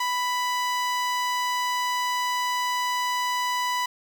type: tone with notch filter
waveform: sawtooth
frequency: 990 Hz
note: B5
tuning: 4 cents sharp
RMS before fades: -26 dBFS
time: 0-3.86 s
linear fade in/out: 5 ms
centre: 11000 Hz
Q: 1.1
effects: 8-bit